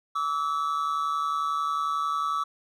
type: tone pair together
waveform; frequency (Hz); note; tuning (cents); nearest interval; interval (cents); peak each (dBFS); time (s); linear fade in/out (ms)
triangle; 1148.9 / 1300; D6 / E6; -38 / -24; major second; 214; -26; 0.15-2.44; 10
effects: none